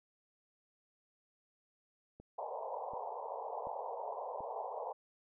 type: click train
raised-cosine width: 2 ms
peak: -39 dBFS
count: 4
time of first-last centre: 2.2-4.406 s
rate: 1.36 Hz
type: band-pass noise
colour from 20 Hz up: white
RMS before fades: -42 dBFS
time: 2.38-4.93 s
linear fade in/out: 10 ms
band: 440 to 1000 Hz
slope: 96 dB/octave
effects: none